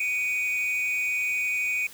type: tone pair together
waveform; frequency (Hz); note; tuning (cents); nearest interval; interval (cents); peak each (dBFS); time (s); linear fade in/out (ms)
triangle; 2265 / 2478; C#7 / D#7; +37 / -8; major second; 155; -28 / -24; 0-1.87; 5
effects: white hiss -47 dBFS RMS until 1.93 s